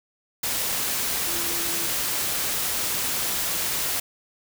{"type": "tone in noise", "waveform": "sine", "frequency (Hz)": 338.9, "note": "E4", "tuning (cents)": 48, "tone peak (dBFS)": -37, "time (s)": [1.27, 1.87], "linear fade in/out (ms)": 5, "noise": "white", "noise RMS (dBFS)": -26, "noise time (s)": [0.43, 4], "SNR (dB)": -14, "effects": []}